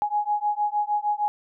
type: beating tone pair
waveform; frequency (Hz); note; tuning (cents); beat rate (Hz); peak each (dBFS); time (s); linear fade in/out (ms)
sine; 830.6 / 837.1; G#5 / G#5; 0 / +13; 6.5; -25; 0.02-1.28; 0
effects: none